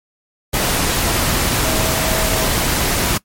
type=tone in noise; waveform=sine; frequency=642 Hz; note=E5; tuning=46 cents flat; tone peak=-24 dBFS; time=1.64-2.5 s; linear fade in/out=10 ms; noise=pink; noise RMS=-17 dBFS; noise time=0.53-3.18 s; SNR=-10 dB; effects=noise-tail reverb RT60 0.1 s tail -21 dB re dry + MP3 64 kbps